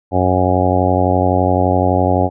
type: harmonic tone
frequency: 91.8 Hz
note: F#2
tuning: 13 cents flat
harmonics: 1 / 2 / 3 / 4 / 5 / 6 / 7 / 8 / 9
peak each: -17 / -22 / -19 / -22 / -23 / -20 / -21 / -19 / -21 dBFS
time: 0.11-2.3 s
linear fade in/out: 50 ms
effects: none